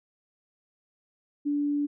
sine tone, 290 Hz, D4, 22 cents flat, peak -24 dBFS, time 1.45-1.87 s, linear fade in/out 20 ms, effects none

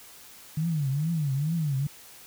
sine tone with vibrato, 150 Hz, D3, 37 cents sharp, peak -24 dBFS, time 0.57-1.87 s, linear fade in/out 5 ms, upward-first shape triangle, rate 2.3 Hz, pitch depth 240 cents each way, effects white hiss -49 dBFS RMS until 2.26 s

